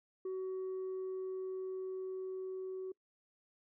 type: tone with level ramp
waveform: sine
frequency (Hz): 375.9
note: F#4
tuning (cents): +27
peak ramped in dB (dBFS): -34 to -38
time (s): 0.25-2.92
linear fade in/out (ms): 5
effects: noise-tail reverb RT60 0.1 s tail -25 dB re dry + tanh soft clip ceiling -36 dBFS